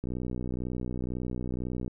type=click train; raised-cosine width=3 ms; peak=-21 dBFS; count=115; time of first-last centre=0.04-1.879 s; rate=62 Hz; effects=none